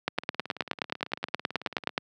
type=two click trains; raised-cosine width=0.3 ms; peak=-23 / -9 dBFS; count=32 / 19; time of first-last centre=0.18-1.893 / 0.08-1.979 s; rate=18.1 / 9.48 Hz; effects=high-pass 150 Hz 12 dB/octave